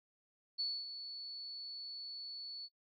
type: tone with ADSR envelope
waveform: sine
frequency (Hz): 4435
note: C#8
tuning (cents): 0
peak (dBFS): -33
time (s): 0.58-2.69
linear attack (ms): 21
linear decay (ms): 250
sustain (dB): -10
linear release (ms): 45
effects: noise-tail reverb RT60 0.1 s tail -22 dB re dry